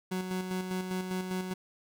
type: tone with tremolo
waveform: 30% pulse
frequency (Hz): 185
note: F#3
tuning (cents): 0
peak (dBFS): -28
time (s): 0.11-1.54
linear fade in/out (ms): 10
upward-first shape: square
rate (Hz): 5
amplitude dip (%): 45
effects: none